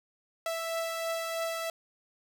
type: beating tone pair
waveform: sawtooth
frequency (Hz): 659.3 / 662.4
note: E5 / E5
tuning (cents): 0 / +8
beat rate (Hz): 3.1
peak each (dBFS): -28 / -37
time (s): 0.46-1.7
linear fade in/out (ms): 2
effects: none

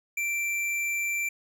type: tone with hard clipping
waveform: sine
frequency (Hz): 2349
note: D7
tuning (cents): 0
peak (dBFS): -28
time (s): 0.17-1.29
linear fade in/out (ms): 5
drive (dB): 12
effects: none

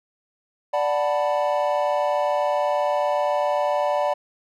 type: chord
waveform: triangle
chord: B minor seventh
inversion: first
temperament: equal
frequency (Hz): 587.3 / 740 / 880 / 987.8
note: D5 / F#5 / A5 / B5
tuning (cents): 0 / 0 / 0 / 0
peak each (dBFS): -20 / -24 / -26 / -26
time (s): 0.73-4.14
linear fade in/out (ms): 10
effects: none

